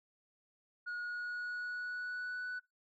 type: tone with pitch glide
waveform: sine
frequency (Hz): 1447 to 1486.8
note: F#6 to F#6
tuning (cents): -39 to +8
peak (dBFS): -35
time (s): 0.86-2.6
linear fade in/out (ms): 20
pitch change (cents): +47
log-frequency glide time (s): 1.01-2.48
effects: noise-tail reverb RT60 0.2 s tail -24 dB re dry + tanh soft clip ceiling -37 dBFS

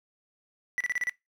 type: tone bursts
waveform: triangle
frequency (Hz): 1967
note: B6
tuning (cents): -7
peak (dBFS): -24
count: 6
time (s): 0.78-1.095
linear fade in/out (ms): 0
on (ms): 25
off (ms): 33
effects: noise-tail reverb RT60 0.2 s tail -21 dB re dry

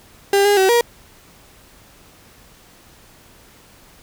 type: tone with pitch steps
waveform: 35% pulse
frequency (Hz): 398.6 / 408.7 / 380.7 / 474.2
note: G4 / G#4 / F#4 / A#4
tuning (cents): +29 / -28 / +49 / +30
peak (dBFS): -10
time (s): 0.33-0.81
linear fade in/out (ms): 2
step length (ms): 120
effects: pink hiss -48 dBFS RMS until 4.02 s

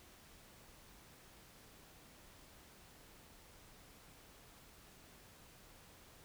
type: silence
effects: pink hiss -61 dBFS RMS until 6.24 s

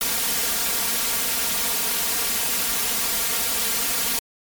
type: noise with comb filter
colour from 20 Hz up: white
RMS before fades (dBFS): -23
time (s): 0.01-4.19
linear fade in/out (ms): 2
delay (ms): 4.3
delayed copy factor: +0.95
effects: MP3 96 kbps

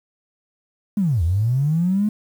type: linear two-way sweep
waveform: triangle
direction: down then up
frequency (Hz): 215.8 to 77.78 to 215.8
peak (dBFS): -12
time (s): 0.97-2.09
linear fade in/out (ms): 5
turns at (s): 1.23
effects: tanh soft clip ceiling -14 dBFS + 8-bit

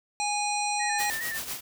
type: harmonic tone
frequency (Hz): 825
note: G#5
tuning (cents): -12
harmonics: 1 / 3 / 5 / 7 / 9 / 10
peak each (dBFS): -28 / -33 / -35 / -36 / -38 / -38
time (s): 0.2-1.1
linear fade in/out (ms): 0
type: tone with vibrato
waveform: sine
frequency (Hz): 1839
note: A#6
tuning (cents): -24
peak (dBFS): -31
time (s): 0.79-1.39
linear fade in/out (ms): 20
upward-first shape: square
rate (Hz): 4.8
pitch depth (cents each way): 48
type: noise with tremolo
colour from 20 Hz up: white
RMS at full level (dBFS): -32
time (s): 0.98-1.61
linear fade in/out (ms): 20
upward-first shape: triangle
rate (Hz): 7.9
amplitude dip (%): 70
effects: none

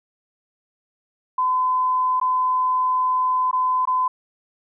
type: tone with dropouts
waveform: sine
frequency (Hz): 1017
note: C6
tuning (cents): -50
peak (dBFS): -17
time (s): 1.38-4.08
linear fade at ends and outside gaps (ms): 5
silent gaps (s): 2.2-2.213 / 3.513-3.529 / 3.854-3.873
effects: none

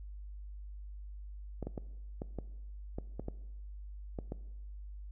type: clicks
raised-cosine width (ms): 2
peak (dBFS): -25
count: 10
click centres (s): 1.627 / 1.67 / 1.778 / 2.219 / 2.387 / 2.985 / 3.196 / 3.284 / 4.188 / 4.321
effects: noise-tail reverb RT60 1.0 s tail -18 dB re dry + added 50 Hz sine -43 dBFS peak until 5.11 s

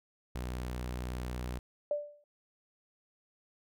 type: tone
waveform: sawtooth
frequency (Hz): 61.74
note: B1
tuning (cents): 0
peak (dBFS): -32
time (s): 0.35-1.59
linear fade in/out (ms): 5
type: tone with exponential decay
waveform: sine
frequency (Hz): 587.3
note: D5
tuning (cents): 0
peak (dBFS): -26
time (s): 1.91-2.24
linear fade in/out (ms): 2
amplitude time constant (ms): 70
effects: none

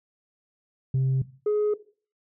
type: tone pair in turn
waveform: sine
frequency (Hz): 132.3 / 420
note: C3 / G#4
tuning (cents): +20 / +19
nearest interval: octave + minor sixth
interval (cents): 1999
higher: second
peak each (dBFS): -18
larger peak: neither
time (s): 0.94-1.22 / 1.46-1.74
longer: neither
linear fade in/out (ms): 5
effects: noise-tail reverb RT60 0.4 s tail -17 dB re dry + tanh soft clip ceiling -19 dBFS

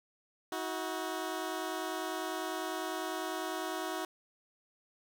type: tone pair together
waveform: 15% pulse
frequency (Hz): 320 / 370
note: D#4 / F#4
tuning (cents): +49 / 0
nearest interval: minor third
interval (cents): 251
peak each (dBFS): -32 / -31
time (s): 0.52-4.05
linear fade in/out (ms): 2
effects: none

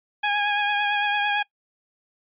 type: tone with vibrato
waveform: 15% pulse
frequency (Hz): 824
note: G#5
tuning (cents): -14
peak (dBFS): -14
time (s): 0.23-1.43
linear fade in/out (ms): 10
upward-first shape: triangle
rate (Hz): 8.9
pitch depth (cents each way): 28
effects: noise-tail reverb RT60 0.1 s tail -22 dB re dry + resampled to 8000 Hz

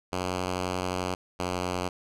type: tone pair in turn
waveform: 5% pulse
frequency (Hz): 91.4 / 90.45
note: F#2 / F#2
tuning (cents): -21 / -39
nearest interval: unison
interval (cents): 18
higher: first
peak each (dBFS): -17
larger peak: neither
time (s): 0.12-1.15 / 1.39-1.89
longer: first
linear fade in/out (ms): 10
effects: low-pass 9000 Hz 12 dB/octave

